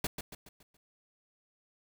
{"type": "noise with echo", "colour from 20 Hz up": "pink", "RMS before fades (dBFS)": -32, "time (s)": [0.04, 0.07], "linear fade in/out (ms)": 5, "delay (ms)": 140, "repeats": 5, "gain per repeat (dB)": -7, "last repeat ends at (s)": 0.77, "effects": []}